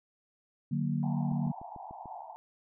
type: chord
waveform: sine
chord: D augmented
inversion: none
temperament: equal with one note detuned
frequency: 148.54 / 185 / 233.1 Hz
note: D3 / F#3 / A#3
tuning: +20 / 0 / 0 cents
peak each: -31 / -34 / -33 dBFS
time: 0.71-1.52 s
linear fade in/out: 10 ms
type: band-pass noise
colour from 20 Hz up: white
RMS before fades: -45 dBFS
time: 1.03-2.36 s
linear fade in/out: 0 ms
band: 680 to 930 Hz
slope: 96 dB/octave
type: click train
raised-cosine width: 3 ms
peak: -35 dBFS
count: 6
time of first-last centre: 1.32-2.057 s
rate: 6.78 Hz
effects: none